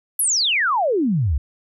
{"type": "exponential sweep", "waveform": "sine", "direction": "down", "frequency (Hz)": [11860, 61.4], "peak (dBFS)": -16, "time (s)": [0.19, 1.38], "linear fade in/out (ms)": 5, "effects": []}